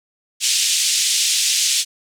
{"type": "band-pass noise", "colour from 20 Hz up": "white", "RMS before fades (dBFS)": -18, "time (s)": [0.4, 1.85], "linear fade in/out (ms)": 50, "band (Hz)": [2700, 8200], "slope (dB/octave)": 24, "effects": []}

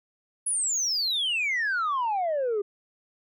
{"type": "exponential sweep", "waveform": "sine", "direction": "down", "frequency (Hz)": [10510, 394.4], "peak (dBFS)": -22, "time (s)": [0.46, 2.62], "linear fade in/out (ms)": 10, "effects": ["tanh soft clip ceiling -22 dBFS"]}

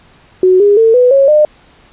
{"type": "tone with pitch steps", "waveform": "sine", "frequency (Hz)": [370, 408.2, 450.3, 496.8, 548, 604.5], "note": ["F#4", "G#4", "A4", "B4", "C#5", "D5"], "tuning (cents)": [0, -30, 40, 10, -20, 50], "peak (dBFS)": -4, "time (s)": [0.43, 1.45], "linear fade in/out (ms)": 2, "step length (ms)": 170, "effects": ["pink hiss -45 dBFS RMS until 1.92 s", "resampled to 8000 Hz"]}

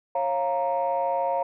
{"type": "chord", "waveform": "sine", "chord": "Bb minor", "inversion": "first", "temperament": "equal with one note detuned", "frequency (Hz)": [546.1, 698.5, 932.3], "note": ["Db5", "F5", "Bb5"], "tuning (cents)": [-26, 0, 0], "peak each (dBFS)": -26, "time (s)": [0.15, 1.43], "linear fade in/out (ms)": 5, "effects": ["tanh soft clip ceiling -16 dBFS"]}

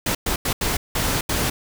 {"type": "noise bursts at uneven times", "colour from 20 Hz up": "pink", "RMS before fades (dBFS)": -22, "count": 6, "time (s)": [[0.06, 0.15], [0.26, 0.36], [0.45, 0.53], [0.61, 0.77], [0.95, 1.21], [1.29, 1.5]], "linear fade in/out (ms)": 5, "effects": []}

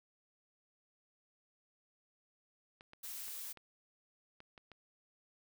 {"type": "clicks", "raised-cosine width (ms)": 0.3, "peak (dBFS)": -38, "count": 7, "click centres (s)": [2.809, 2.934, 3.282, 3.573, 4.404, 4.578, 4.717]}
{"type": "noise", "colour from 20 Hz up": "blue", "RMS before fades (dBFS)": -45, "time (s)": [3.03, 3.53], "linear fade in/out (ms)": 10}
{"effects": []}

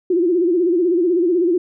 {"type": "tone with vibrato", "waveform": "sine", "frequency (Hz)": 349.2, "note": "F4", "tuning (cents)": 0, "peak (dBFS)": -13, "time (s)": [0.1, 1.58], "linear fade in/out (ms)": 5, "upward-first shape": "sine", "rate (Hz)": 16, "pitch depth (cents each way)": 110, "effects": []}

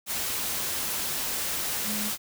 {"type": "tone in noise", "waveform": "sine", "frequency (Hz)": 209.9, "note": "G#3", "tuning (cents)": 19, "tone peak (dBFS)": -33, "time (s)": [1.84, 2.12], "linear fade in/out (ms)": 50, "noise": "white", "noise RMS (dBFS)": -30, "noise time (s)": [0.06, 2.18], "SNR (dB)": -6, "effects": []}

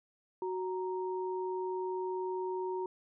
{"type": "tone pair together", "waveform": "sine", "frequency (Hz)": [371, 932.3], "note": ["F#4", "A#5"], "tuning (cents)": [5, 0], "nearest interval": "octave + major third", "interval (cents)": 1595, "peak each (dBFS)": [-34, -39], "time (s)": [0.42, 2.86], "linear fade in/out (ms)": 2, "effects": []}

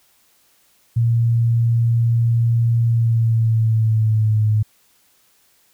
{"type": "tone with pitch glide", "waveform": "sine", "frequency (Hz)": [116.54, 107.49], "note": ["A#2", "A2"], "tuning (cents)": [0, -40], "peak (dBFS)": -13, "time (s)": [0.96, 4.63], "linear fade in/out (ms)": 10, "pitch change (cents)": -140, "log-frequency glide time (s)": [2.84, 4.45], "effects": ["white hiss -58 dBFS RMS until 5.73 s"]}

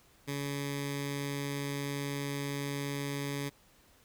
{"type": "tone with notch filter", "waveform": "10% pulse", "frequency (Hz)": 141.3, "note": "C#3", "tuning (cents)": 34, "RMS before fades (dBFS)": -36, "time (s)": [0.27, 3.5], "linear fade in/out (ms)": 20, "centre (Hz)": 690, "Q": 0.91, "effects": ["pink hiss -63 dBFS RMS until 4.04 s"]}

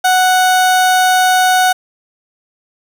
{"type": "tone", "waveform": "30% pulse", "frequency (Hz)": 740, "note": "F#5", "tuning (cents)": 0, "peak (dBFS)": -6, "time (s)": [0.04, 1.73], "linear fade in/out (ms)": 10, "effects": []}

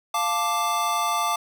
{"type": "chord", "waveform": "square", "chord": "D minor", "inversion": "first", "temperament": "equal", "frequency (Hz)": [698.5, 880, 1174.7], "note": ["F5", "A5", "D6"], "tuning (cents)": [0, 0, 0], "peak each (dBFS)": [-29, -28, -25], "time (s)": [0.14, 1.36], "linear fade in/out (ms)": 5, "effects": []}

